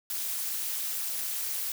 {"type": "noise with amplitude modulation", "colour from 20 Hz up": "blue", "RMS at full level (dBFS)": -29, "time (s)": [0.1, 1.72], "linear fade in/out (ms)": 2, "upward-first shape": "sine", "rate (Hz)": 227, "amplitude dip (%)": 80, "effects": []}